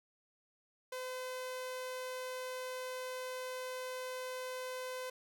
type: tone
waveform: sawtooth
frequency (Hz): 510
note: C5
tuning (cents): -44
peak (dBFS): -36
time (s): 0.92-5.1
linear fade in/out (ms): 5
effects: none